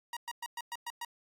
sawtooth tone bursts, 950 Hz, A#5, 33 cents sharp, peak -33 dBFS, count 7, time 0.13-1.049 s, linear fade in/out 2 ms, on 37 ms, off 110 ms, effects AAC 64 kbps

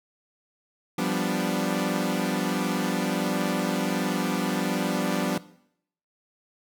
sawtooth chord, G dominant seventh, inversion third, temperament equal, 174.61 / 196 / 246.9 / 293.7 Hz, F3 / G3 / B3 / D4, 0 / 0 / 0 / 0 cents, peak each -26 dBFS, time 0.98-5.38 s, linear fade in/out 5 ms, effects noise-tail reverb RT60 0.7 s tail -18 dB re dry

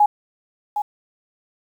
sine tone with echo, 833 Hz, G#5, 5 cents sharp, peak -10 dBFS, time 0-0.06 s, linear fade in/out 5 ms, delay 760 ms, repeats 1, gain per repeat -9 dB, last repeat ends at 0.82 s, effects 8-bit

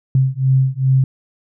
sine beating tone pair, 131.1 / 133.6 Hz, C3 / C3, +4 / +36 cents, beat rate 2.5 Hz, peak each -15 dBFS, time 0.15-1.04 s, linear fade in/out 2 ms, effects none

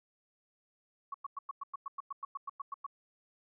sine tone bursts, 1112 Hz, C#6, 5 cents sharp, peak -36 dBFS, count 15, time 1.12-2.865 s, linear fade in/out 5 ms, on 23 ms, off 100 ms, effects none

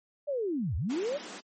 sine linear two-way sweep, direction down then up, 602 to 66 to 602 Hz, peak -28 dBFS, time 0.27-1.18 s, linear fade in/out 20 ms, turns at 0.76 s
pink high-pass noise, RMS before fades -43 dBFS, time 0.89-1.41 s, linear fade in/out 20 ms, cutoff 180 Hz, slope 96 dB/octave
effects MP3 32 kbps

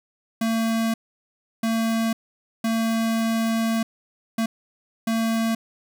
square tone bursts at uneven times, 225.9 Hz, A3, 46 cents sharp, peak -21 dBFS, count 5, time 0.41-0.94 / 1.63-2.13 / 2.64-3.83 / 4.38-4.46 / 5.07-5.55 s, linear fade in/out 5 ms, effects none

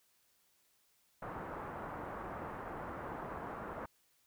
white low-pass noise, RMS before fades -44 dBFS, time 1.22-3.86 s, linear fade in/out 5 ms, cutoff 1300 Hz, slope 24 dB/octave, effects white hiss -73 dBFS RMS until 4.26 s

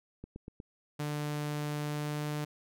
click train, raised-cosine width 3 ms, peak -30 dBFS, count 4, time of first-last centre 0.24-0.601 s, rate 8.3 Hz
sawtooth tone with pitch glide, 148.4 to 149.26 Hz, D3 to D3, +18 to +28 cents, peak -29 dBFS, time 0.99-2.45 s, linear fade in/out 10 ms, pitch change +10 cents, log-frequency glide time 1.86-2.28 s
effects none

